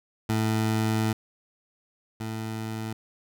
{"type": "tone pair in turn", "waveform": "20% pulse", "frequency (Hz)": [110, 110.57], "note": ["A2", "A2"], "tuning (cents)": [0, 9], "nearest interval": "unison", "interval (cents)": 9, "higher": "second", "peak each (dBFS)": [-18, -26], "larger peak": "first", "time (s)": [[0.29, 1.13], [2.2, 2.93]], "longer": "first", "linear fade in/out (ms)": 5, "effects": []}